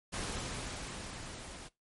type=noise with level ramp; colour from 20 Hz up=pink; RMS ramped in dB=-37 to -48 dBFS; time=0.12-1.69 s; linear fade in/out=20 ms; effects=noise-tail reverb RT60 0.2 s tail -21 dB re dry + MP3 48 kbps